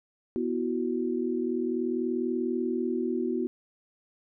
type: chord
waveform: sine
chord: B suspended fourth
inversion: none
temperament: equal with one note detuned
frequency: 245.8 / 329.6 / 370 Hz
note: B3 / E4 / F#4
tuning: -8 / 0 / 0 cents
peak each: -30 / -32 / -30 dBFS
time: 0.36-3.47 s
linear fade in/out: 0 ms
effects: none